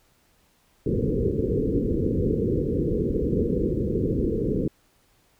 white low-pass noise, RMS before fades -24 dBFS, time 0.86-4.68 s, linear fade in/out 5 ms, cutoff 490 Hz, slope 96 dB/octave, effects pink hiss -63 dBFS RMS until 5.39 s

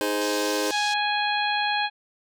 sawtooth chord, Ab major, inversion second, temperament just, 311.5 / 415.3 / 519.1 Hz, Eb4 / Ab4 / C5, +2 / 0 / -14 cents, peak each -24 dBFS, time 0.01-0.71 s, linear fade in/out 0 ms
pink band-pass noise, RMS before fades -35 dBFS, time 0.21-0.94 s, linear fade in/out 5 ms, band 3900 to 6800 Hz, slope 24 dB/octave
harmonic tone, 830.6 Hz, G#5, in tune, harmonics 1 / 2 / 3 / 4 / 5, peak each -25 / -28 / -30 / -31 / -32 dBFS, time 0.7-1.9 s, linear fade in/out 50 ms
effects none

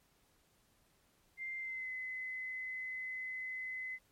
sine tone with pitch glide, 2093 to 2033 Hz, C7 to B6, 0 to +50 cents, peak -39 dBFS, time 1.37-3.99 s, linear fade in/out 50 ms, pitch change -50 cents, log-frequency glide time 1.58-1.91 s, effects pink hiss -72 dBFS RMS until 4.11 s + MP3 64 kbps

